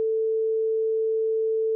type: tone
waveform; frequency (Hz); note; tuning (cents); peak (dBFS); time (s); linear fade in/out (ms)
sine; 443.1; A4; +12; -21; 0-1.75; 0
effects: none